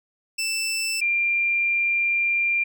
20% pulse / sine tone pair in turn, 2654 / 2384 Hz, E7 / D7, +11 / +25 cents, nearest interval major second, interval 186 cents, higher first, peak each -19 dBFS, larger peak neither, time 0.38-1.01 / 1.01-2.64 s, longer second, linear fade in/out 10 ms, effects none

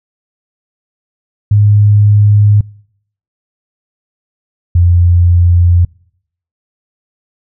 sine tone pair in turn, 103.83 / 87.31 Hz, G#2 / F2, 0 / 0 cents, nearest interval minor third, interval 300 cents, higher first, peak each -4 dBFS, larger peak neither, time 1.51-2.61 / 4.75-5.85 s, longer neither, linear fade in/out 5 ms, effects noise-tail reverb RT60 0.7 s tail -26 dB re dry

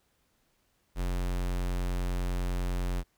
square tone, 45 Hz, F#1, 47 cents flat, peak -29 dBFS, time 0.95-3.04 s, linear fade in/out 50 ms, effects pink hiss -72 dBFS RMS until 3.17 s

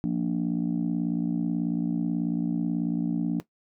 sine chord, Bb major, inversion second, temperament just, 174.81 / 233.1 / 291.4 Hz, F3 / Bb3 / D4, +2 / 0 / -13 cents, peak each -27 dBFS, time 0.04-3.4 s, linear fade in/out 0 ms, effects noise-tail reverb RT60 0.1 s tail -17 dB re dry + tanh soft clip ceiling -18 dBFS

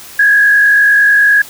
sine tone with frequency modulation, 1661.2 Hz, G#6, in tune, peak -5 dBFS, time 0.19-1.42 s, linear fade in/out 5 ms, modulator 49.2 Hz, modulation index 0.8, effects white hiss -33 dBFS RMS until 1.49 s

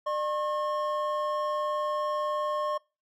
triangle tone pair together, 600 / 1080.3 Hz, D5 / C#6, +37 / -45 cents, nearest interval minor seventh, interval 1018 cents, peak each -28 dBFS, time 0.06-2.78 s, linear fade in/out 10 ms, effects noise-tail reverb RT60 0.3 s tail -24 dB re dry

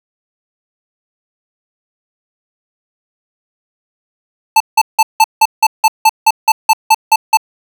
square tone bursts, 880 Hz, A5, in tune, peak -5 dBFS, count 14, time 4.56-7.372 s, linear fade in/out 5 ms, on 43 ms, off 170 ms, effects none

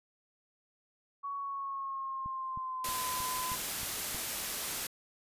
sine tone with pitch glide, 1119 to 1014.3 Hz, C#6 to B5, +16 to +46 cents, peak -35 dBFS, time 1.23-3.56 s, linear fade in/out 20 ms, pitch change -170 cents, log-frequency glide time 1.36-3.07 s
click train, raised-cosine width 5 ms, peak -34 dBFS, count 7, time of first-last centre 2.26-4.147 s, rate 3.18 Hz
white noise, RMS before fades -36 dBFS, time 2.84-4.87 s, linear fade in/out 5 ms
effects resampled to 32000 Hz

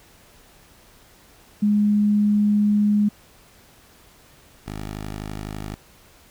sine / 10% pulse tone pair in turn, 207.7 / 51.92 Hz, G#3 / G#1, 0 / 0 cents, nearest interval 2 octaves, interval 2400 cents, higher first, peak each -15 / -22 dBFS, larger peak first, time 1.62-3.09 / 4.66-5.75 s, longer first, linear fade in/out 10 ms, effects pink hiss -52 dBFS RMS until 6.3 s

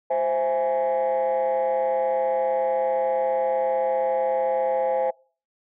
sine chord, C augmented, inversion none, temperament equal, 523.3 / 659.3 / 830.6 Hz, C5 / E5 / G#5, 0 / 0 / 0 cents, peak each -21 / -25 / -24 dBFS, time 0.1-5.11 s, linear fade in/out 10 ms, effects noise-tail reverb RT60 0.4 s tail -25 dB re dry + tanh soft clip ceiling -16 dBFS

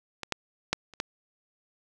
clicks, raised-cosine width 0.2 ms, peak -17 / -10 / -7 / -30 / -11 dBFS, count 5, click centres 0.233 / 0.323 / 0.73 / 0.937 / 1.001 s, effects none

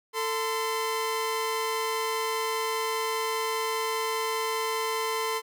sawtooth tone pair together, 445 / 1030 Hz, A4 / C6, +20 / -28 cents, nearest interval octave + minor third, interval 1452 cents, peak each -26 dBFS, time 0.13-5.42 s, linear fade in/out 50 ms, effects none

